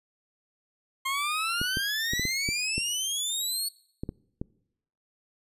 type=exponential sweep; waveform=20% pulse; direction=up; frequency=1059 to 4435 Hz; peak=-22 dBFS; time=1.05-3.69 s; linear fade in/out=10 ms
type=clicks; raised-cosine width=3 ms; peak=-19 dBFS; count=10; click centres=1.615 / 1.771 / 2.135 / 2.196 / 2.253 / 2.489 / 2.78 / 4.035 / 4.091 / 4.415 s
effects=noise-tail reverb RT60 0.8 s tail -24 dB re dry + resampled to 32000 Hz